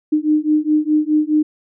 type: beating tone pair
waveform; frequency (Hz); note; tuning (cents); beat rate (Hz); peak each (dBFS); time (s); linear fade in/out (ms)
sine; 302.5 / 307.3; D#4 / D#4; -49 / -21; 4.8; -16; 0.12-1.43; 10
effects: none